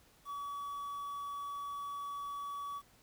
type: tone with quantisation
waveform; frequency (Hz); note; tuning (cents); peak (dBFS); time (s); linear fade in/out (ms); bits
triangle; 1138; C#6; +45; -37; 0.25-2.82; 50; 10
effects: pink hiss -65 dBFS RMS until 3.02 s